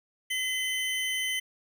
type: tone pair together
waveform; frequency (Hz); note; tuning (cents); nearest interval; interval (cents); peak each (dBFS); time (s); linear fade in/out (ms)
square; 2038 / 3054; C7 / G7; -46 / -46; perfect fifth; 700; -31 / -32; 0.3-1.4; 10
effects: none